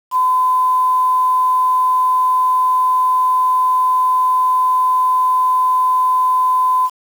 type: tone with quantisation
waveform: sine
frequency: 1016 Hz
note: B5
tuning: 49 cents sharp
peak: -11 dBFS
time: 0.11-6.9 s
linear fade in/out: 50 ms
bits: 6
effects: none